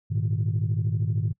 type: chord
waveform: sine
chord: Ab suspended second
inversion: none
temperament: just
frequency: 103.83 / 116.8 / 155.74 Hz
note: Ab2 / Bb2 / Eb3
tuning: 0 / +4 / +2 cents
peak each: -24 / -26 / -28 dBFS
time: 0.1-1.33 s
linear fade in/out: 20 ms
effects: noise-tail reverb RT60 0.1 s tail -25 dB re dry + tanh soft clip ceiling -17 dBFS